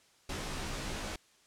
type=noise with comb filter; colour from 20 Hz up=pink; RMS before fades=-38 dBFS; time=0.29-1.16 s; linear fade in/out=5 ms; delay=17 ms; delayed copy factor=-0.8; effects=white hiss -65 dBFS RMS until 1.46 s + low-pass 8000 Hz 12 dB/octave